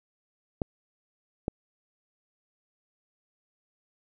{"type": "clicks", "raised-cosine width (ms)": 2, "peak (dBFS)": -14, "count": 2, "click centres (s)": [0.618, 1.481], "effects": []}